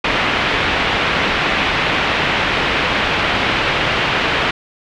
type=low-pass noise; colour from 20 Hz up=white; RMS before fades=-17 dBFS; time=0.04-4.51 s; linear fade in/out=5 ms; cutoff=3000 Hz; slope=24 dB/octave; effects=none